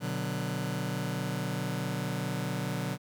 sawtooth chord, B minor, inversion none, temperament just, 123.47 / 148.16 / 185.21 Hz, B2 / D3 / F#3, 0 / +16 / +2 cents, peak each -31 dBFS, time 0-2.98 s, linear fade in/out 50 ms, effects none

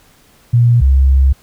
sine tone pair in turn, 119.4 / 67.01 Hz, A#2 / C2, +42 / +42 cents, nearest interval minor seventh, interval 1000 cents, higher first, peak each -6 dBFS, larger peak neither, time 0.53-0.81 / 0.81-1.33 s, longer second, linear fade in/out 10 ms, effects pink hiss -49 dBFS RMS until 1.42 s

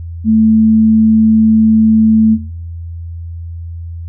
sine tone, 220 Hz, A3, in tune, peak -6 dBFS, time 0.24-2.38 s, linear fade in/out 50 ms, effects noise-tail reverb RT60 0.6 s tail -23 dB re dry + added 84 Hz sine -22 dBFS peak until 4.08 s

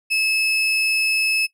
35% pulse tone, 2598 Hz, E7, 26 cents flat, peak -16 dBFS, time 0.1-1.47 s, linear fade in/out 20 ms, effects noise-tail reverb RT60 0.1 s tail -18 dB re dry + low-pass 12000 Hz 12 dB/octave

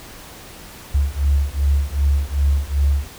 sine beating tone pair, 69.3 / 71.9 Hz, C#2 / D2, 0 / -36 cents, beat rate 2.6 Hz, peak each -18 dBFS, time 0.94-3.08 s, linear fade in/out 10 ms, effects pink hiss -39 dBFS RMS until 3.18 s

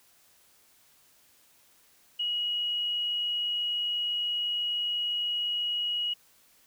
sine tone, 2903 Hz, F#7, 34 cents flat, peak -27 dBFS, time 2.19-6.14 s, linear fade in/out 10 ms, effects white hiss -62 dBFS RMS until 6.66 s

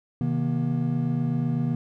triangle tone cluster, 130.7 / 158.6 / 238.1 Hz, C3 / D#3 / A#3, -1 / +33 / +37 cents, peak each -25 dBFS, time 0.21-1.75 s, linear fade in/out 2 ms, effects none

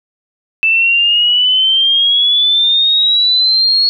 sine exponential sweep, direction up, 2637 to 4351 Hz, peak -8 dBFS, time 0.63-3.89 s, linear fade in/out 0 ms, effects none

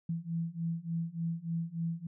sine beating tone pair, 164.81 / 168.21 Hz, E3 / E3, 0 / +35 cents, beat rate 3.4 Hz, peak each -36 / -35 dBFS, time 0.09-2.07 s, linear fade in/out 5 ms, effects none

